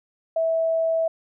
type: tone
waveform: sine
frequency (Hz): 653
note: E5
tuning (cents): -17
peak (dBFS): -19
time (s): 0.36-1.08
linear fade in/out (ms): 5
effects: none